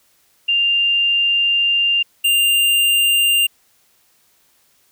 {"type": "tone pair in turn", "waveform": ["sine", "square"], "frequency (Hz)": [2794, 2794], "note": ["F7", "F7"], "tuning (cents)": [0, 0], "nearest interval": "unison", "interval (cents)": 0, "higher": "neither", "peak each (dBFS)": -13, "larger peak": "neither", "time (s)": [[0.48, 2.03], [2.24, 3.47]], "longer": "first", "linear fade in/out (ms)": 10, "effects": ["white hiss -58 dBFS RMS until 4.91 s"]}